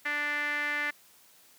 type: tone with band-pass filter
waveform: sawtooth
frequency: 293.7 Hz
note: D4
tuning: in tune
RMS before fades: -31 dBFS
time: 0.05-0.91 s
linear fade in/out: 10 ms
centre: 1900 Hz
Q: 6.8
effects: white hiss -59 dBFS RMS until 1.58 s + high-pass 100 Hz 12 dB/octave